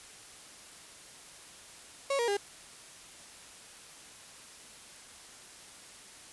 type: tone with pitch steps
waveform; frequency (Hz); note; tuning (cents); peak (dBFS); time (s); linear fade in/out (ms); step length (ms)
35% pulse; 552 / 472.3 / 404.1; C#5 / A#4 / G#4; -7 / +23 / -47; -26; 2.1-2.37; 5; 90
effects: white hiss -51 dBFS RMS until 6.32 s + resampled to 24000 Hz